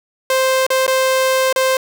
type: tone with dropouts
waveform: sawtooth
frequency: 523.3 Hz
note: C5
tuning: in tune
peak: -9 dBFS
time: 0.3-1.77 s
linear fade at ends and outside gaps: 2 ms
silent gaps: 0.666-0.703 / 0.866-0.878 / 1.527-1.56 s
effects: none